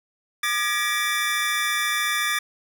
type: tone cluster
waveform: square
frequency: 1209 / 1686 / 1912 / 2324 / 3513 Hz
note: D6 / G#6 / A#6 / D7 / A7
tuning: +50 / +26 / +43 / -19 / -3 cents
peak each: -29 dBFS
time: 0.43-2.39 s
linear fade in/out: 5 ms
effects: none